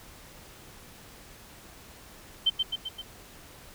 sine tone with echo, 3106 Hz, G7, 17 cents flat, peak -19 dBFS, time 2.46-2.5 s, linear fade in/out 10 ms, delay 130 ms, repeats 4, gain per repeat -4 dB, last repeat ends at 3.02 s, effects pink hiss -50 dBFS RMS until 3.74 s

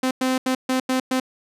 sawtooth tone bursts at uneven times, 258.5 Hz, C4, 21 cents flat, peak -15 dBFS, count 6, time 0.03-0.11 / 0.21-0.38 / 0.46-0.55 / 0.69-0.8 / 0.89-1 / 1.11-1.2 s, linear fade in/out 5 ms, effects low-pass 12000 Hz 12 dB/octave

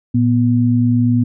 sine tone pair together, 115.1 / 244.1 Hz, A#2 / B3, -22 / -20 cents, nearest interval octave + minor second, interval 1302 cents, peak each -14 / -13 dBFS, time 0.14-1.24 s, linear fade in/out 10 ms, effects none

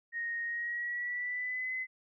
sine tone with pitch glide, 1864.7 to 2033 Hz, A#6 to B6, 0 to +50 cents, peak -33 dBFS, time 0.12-1.87 s, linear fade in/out 50 ms, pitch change +150 cents, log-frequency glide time 0.44-1.73 s, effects none

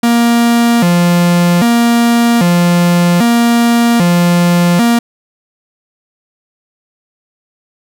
45% pulse tone with vibrato, 202.4 Hz, G#3, 44 cents flat, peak -7 dBFS, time 0.03-4.99 s, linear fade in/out 5 ms, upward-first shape square, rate 0.63 Hz, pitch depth 260 cents each way, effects none

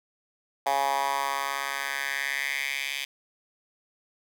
10% pulse tone with high-pass filter sweep, 138.59 Hz, C#3, in tune, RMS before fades -29 dBFS, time 0.66-3.05 s, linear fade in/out 5 ms, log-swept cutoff 780 to 2700 Hz, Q 3.6, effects none

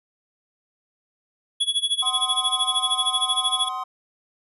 square tone with tremolo, 3370 Hz, G#7, 25 cents sharp, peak -18 dBFS, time 1.6-3.69 s, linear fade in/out 10 ms, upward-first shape sine, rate 13 Hz, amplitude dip 90%
triangle chord, C diminished, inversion second, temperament just, 753.5 / 1046.5 / 1255.8 Hz, Gb5 / C6 / Eb6, +31 / 0 / +16 cents, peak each -31 / -27 / -31 dBFS, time 2.02-3.84 s, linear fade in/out 10 ms
effects resampled to 32000 Hz

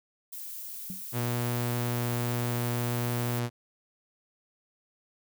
violet noise, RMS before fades -40 dBFS, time 0.32-3.4 s, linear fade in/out 10 ms
sine tone with exponential decay, 189 Hz, F#3, 37 cents sharp, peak -33 dBFS, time 0.9-1.07 s, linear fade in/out 0 ms, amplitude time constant 35 ms
sawtooth tone, 120 Hz, B2, 49 cents flat, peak -24 dBFS, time 1.12-3.5 s, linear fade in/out 50 ms
effects none

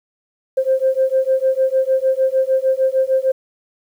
sine beating tone pair, 523.3 / 529.9 Hz, C5 / C5, 0 / +22 cents, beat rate 6.6 Hz, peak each -16 dBFS, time 0.57-3.32 s, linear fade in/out 10 ms, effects tanh soft clip ceiling -6 dBFS + 8-bit

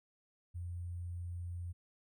sine tone with sample-and-hold, 87.31 Hz, F2, in tune, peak -39 dBFS, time 0.54-1.73 s, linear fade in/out 20 ms, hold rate 8820 Hz, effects none

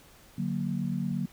sine chord, D augmented, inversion none, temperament equal, 146.83 / 185 / 233.1 Hz, D3 / F#3 / A#3, 0 / 0 / 0 cents, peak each -33 / -31 / -33 dBFS, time 0.38-1.26 s, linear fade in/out 5 ms, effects pink hiss -56 dBFS RMS until 1.32 s

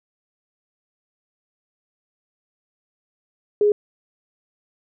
sine tone, 415.3 Hz, G#4, in tune, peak -13 dBFS, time 3.61-3.72 s, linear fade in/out 2 ms, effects none

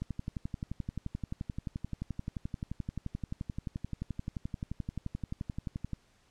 click train, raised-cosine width 5 ms, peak -23 dBFS, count 69, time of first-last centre 0.02-5.933 s, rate 11.5 Hz, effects pink hiss -67 dBFS RMS until 6.3 s + low-pass 8000 Hz 12 dB/octave

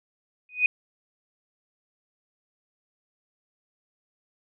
sine tone with exponential growth, 2489 Hz, D#7, in tune, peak -13 dBFS, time 0.49-0.66 s, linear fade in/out 2 ms, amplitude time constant 35 ms, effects none

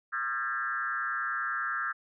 sine tone with frequency modulation, 1485 Hz, F#6, 6 cents sharp, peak -29 dBFS, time 0.12-1.93 s, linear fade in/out 20 ms, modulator 130 Hz, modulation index 2, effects none

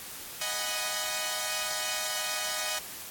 5% pulse chord, G# minor seventh, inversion second, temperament equal, 622.3 / 740 / 830.6 / 987.8 Hz, D#5 / F#5 / G#5 / B5, 0 / 0 / 0 / 0 cents, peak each -22 / -24 / -26 / -26 dBFS, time 0.41-2.79 s, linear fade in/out 5 ms, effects white hiss -42 dBFS RMS until 3.1 s + AAC 64 kbps

